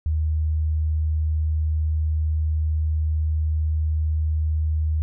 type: tone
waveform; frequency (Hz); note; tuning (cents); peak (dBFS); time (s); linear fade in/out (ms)
sine; 77.78; D#2; 0; -19; 0.06-5.02; 0
effects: none